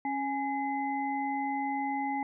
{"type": "tone cluster", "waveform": "sine", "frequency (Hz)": [274.7, 833, 2043], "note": ["C#4", "G#5", "C7"], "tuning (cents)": [-16, 5, -42], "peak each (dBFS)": [-34, -31, -40], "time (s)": [0.05, 2.23], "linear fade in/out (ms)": 2, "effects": []}